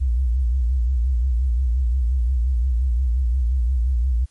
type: tone with vibrato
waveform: sine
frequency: 61.74 Hz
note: B1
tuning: in tune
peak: -16 dBFS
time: 0-4.26 s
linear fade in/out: 20 ms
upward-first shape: sine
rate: 5.7 Hz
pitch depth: 130 cents each way
effects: white hiss -61 dBFS RMS until 4.3 s + MP3 48 kbps